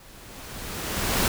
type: noise with level ramp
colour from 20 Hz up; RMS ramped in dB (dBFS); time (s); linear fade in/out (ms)
pink; -50 to -21; 0-1.28; 2
effects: none